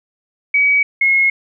sine tone pair in turn, 2270 / 2165 Hz, C#7 / C#7, +41 / -41 cents, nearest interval minor second, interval 82 cents, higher first, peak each -10 dBFS, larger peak neither, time 0.54-0.83 / 1.01-1.3 s, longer neither, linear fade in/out 5 ms, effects none

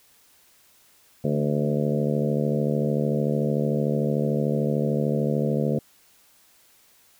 harmonic tone with a mistuned harmonic, 73.42 Hz, D2, in tune, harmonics 2 / 3 / 4 / 5 / 6 / 7 / 8 / 9, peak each -25 / -26 / -35 / -33 / -30 / -29 / -35 / -37 dBFS, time 1.24-5.79 s, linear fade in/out 5 ms, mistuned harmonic 4, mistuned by +20 cents, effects white hiss -58 dBFS RMS until 7.19 s

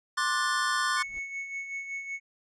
square chord, D dominant seventh, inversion third, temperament just, 1057.2 / 1174.7 / 1468.3 / 1762 Hz, C6 / D6 / F#6 / A6, +18 / 0 / -14 / +2 cents, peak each -32 dBFS, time 0.17-1.03 s, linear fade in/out 10 ms
brown noise with exponential growth, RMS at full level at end -45 dBFS, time 0.93-1.19 s, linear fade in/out 1 ms, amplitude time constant 56 ms
triangle tone with tremolo, 2208 Hz, C#7, 7 cents flat, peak -30 dBFS, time 0.96-2.2 s, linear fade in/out 50 ms, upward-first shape sine, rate 5.3 Hz, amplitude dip 55%
effects resampled to 22050 Hz

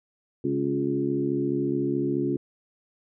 harmonic tone with a mistuned harmonic, 69.4 Hz, C#2, 3 cents sharp, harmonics 2 / 3 / 4 / 5 / 6, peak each -32 / -34 / -27 / -27 / -34 dBFS, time 0.44-2.37 s, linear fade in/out 5 ms, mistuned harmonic 5, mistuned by +23 cents, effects none

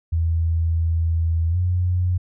sine tone with pitch glide, 82.41 to 89.87 Hz, E2 to F#2, 0 to -50 cents, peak -17 dBFS, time 0.12-2.18 s, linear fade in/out 10 ms, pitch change +150 cents, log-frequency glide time 1.5-1.57 s, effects none

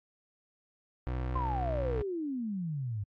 30% pulse tone, 62.9 Hz, B1, 32 cents sharp, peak -29 dBFS, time 1.07-2.02 s, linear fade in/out 0 ms
sine exponential sweep, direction down, 1067 to 97.5 Hz, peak -32 dBFS, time 1.35-3.04 s, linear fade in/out 10 ms
effects low-pass 2000 Hz 12 dB/octave + AAC 64 kbps

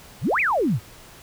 sine exponential two-way sweep, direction up then down, 90.5 to 2637 to 90.5 Hz, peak -18 dBFS, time 0.21-0.8 s, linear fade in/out 50 ms, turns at 0.4 s, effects pink hiss -46 dBFS RMS until 1.22 s

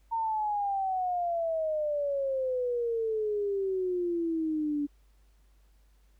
sine exponential sweep, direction down, 920 to 286.6 Hz, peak -27 dBFS, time 0.11-4.87 s, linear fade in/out 20 ms, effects added 50 Hz sine -59 dBFS peak until 6.19 s + pink hiss -72 dBFS RMS until 6.19 s

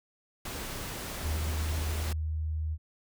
pink noise, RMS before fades -38 dBFS, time 0.45-2.13 s, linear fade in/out 5 ms
sine tone with pitch glide, 77.78 to 78.28 Hz, D#2 to D#2, 0 to +11 cents, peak -29 dBFS, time 1.21-2.78 s, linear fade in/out 50 ms, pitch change +11 cents, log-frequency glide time 1.59-1.69 s
effects none

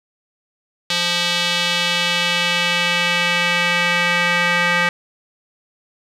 square tone with band-pass filter sweep, 174.61 Hz, F3, in tune, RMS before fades -18 dBFS, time 0.9-4.89 s, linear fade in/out 2 ms, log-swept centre 3700 to 2000 Hz, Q 1.9, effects none

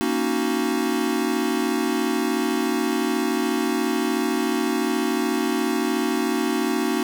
square chord, D# minor seventh, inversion second, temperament equal with one note detuned, 234.4 / 277.2 / 311.1 / 370 Hz, A#3 / C#4 / D#4 / F#4, +10 / 0 / 0 / 0 cents, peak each -27 dBFS, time 0.01-7.03 s, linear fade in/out 0 ms, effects none

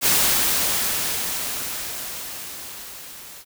white noise with level ramp, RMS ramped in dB -17 to -41 dBFS, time 0.01-3.45 s, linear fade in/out 50 ms, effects none

